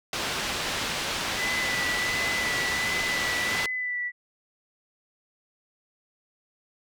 white low-pass noise, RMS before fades -30 dBFS, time 0.13-3.66 s, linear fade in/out 2 ms, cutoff 4100 Hz, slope 12 dB/octave
sine tone with vibrato, 1987 Hz, B6, 10 cents sharp, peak -27 dBFS, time 1.36-4.12 s, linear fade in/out 50 ms, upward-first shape sine, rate 1.4 Hz, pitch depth 25 cents each way
effects none

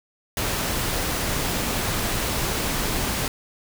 pink noise, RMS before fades -25 dBFS, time 0.37-3.28 s, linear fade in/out 2 ms, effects none

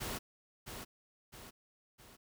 pink noise with echo, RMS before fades -40 dBFS, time 0-0.19 s, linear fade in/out 20 ms, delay 660 ms, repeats 3, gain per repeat -6 dB, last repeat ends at 2.17 s, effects none

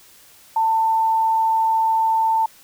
sine tone, 893 Hz, A5, 25 cents sharp, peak -15 dBFS, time 0.56-2.46 s, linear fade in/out 5 ms, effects white hiss -49 dBFS RMS until 2.63 s

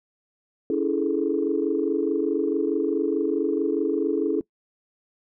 sine chord, A major seventh, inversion first, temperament equal with one note detuned, 283 / 329.6 / 415.3 / 440 Hz, C#4 / E4 / G#4 / A4, +36 / 0 / 0 / 0 cents, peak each -26 / -25 / -26 / -27 dBFS, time 0.7-4.41 s, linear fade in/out 2 ms, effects noise-tail reverb RT60 0.1 s tail -21 dB re dry + tanh soft clip ceiling -10 dBFS

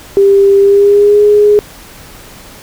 sine tone with pitch glide, 396.2 to 415.7 Hz, G4 to G#4, +18 to +2 cents, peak -3 dBFS, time 0.17-1.59 s, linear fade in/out 0 ms, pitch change +84 cents, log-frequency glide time 0.59-1.22 s, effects pink hiss -34 dBFS RMS until 2.62 s

